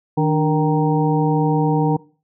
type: harmonic tone with a mistuned harmonic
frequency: 155.56 Hz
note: D#3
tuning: in tune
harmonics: 1 / 2 / 3 / 5 / 6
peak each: -17 / -20 / -22 / -24 / -25 dBFS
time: 0.17-1.97 s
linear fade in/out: 10 ms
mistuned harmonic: 2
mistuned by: -83 cents
effects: noise-tail reverb RT60 0.4 s tail -22 dB re dry